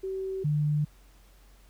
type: tone pair in turn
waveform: sine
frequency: 382 / 149.16 Hz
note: G4 / D3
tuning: -45 / +27 cents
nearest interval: octave + major third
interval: 1628 cents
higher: first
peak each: -30 / -23 dBFS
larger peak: second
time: 0.03-0.44 / 0.44-0.85 s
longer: neither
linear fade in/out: 10 ms
effects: added 46 Hz sine -54 dBFS peak until 1.69 s + pink hiss -62 dBFS RMS until 1.69 s